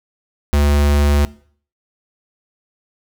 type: tone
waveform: square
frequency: 72.4 Hz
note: D2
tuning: 24 cents flat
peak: -12 dBFS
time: 0.53-1.25 s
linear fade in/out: 0 ms
effects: noise-tail reverb RT60 0.5 s tail -20 dB re dry